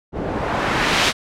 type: noise with low-pass filter sweep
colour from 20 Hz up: white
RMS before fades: -20 dBFS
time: 0.12-1.13 s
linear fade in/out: 50 ms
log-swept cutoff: 420 to 4300 Hz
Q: 0.74
effects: none